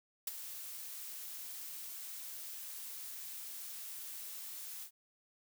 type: noise with ADSR envelope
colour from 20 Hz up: blue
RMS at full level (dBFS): -35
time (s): 0.27-4.91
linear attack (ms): 4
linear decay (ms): 22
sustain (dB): -11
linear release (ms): 85
effects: none